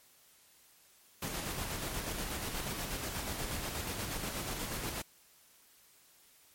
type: noise with tremolo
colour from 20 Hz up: pink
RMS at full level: -37 dBFS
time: 1.22-5.02 s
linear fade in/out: 5 ms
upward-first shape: square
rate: 8.3 Hz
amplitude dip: 30%
effects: white hiss -63 dBFS RMS until 6.54 s + MP3 64 kbps